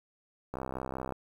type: click train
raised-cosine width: 1 ms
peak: -22 dBFS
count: 39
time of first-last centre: 0.54-1.123 s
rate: 65.2 Hz
effects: 9-bit